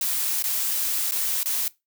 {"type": "noise with dropouts", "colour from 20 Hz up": "blue", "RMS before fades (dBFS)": -25, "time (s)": [0.01, 1.68], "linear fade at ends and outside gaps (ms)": 2, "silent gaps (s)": [[0.425, 0.439], [1.111, 1.119], [1.432, 1.457]], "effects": ["noise-tail reverb RT60 0.2 s tail -20 dB re dry"]}